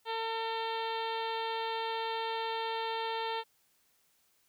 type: harmonic tone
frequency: 451.3 Hz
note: A4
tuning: 44 cents sharp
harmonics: 1 / 2 / 3 / 4 / 5 / 6 / 7 / 8 / 9 / 10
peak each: -38 / -35 / -45 / -45 / -49 / -47 / -45 / -46 / -49 / -56 dBFS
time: 0.05-3.44 s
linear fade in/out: 50 ms
effects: white hiss -71 dBFS RMS until 4.48 s